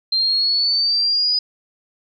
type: exponential sweep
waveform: sine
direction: up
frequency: 4142 to 4972 Hz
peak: -15 dBFS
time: 0.12-1.39 s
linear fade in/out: 5 ms
effects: none